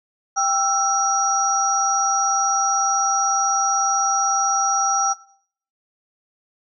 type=tone cluster; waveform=sine; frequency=788 / 1338 / 5760 Hz; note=G5 / E6 / F#8; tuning=+9 / +25 / -47 cents; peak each=-21 dBFS; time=0.36-5.14 s; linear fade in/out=20 ms; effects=noise-tail reverb RT60 0.6 s tail -20 dB re dry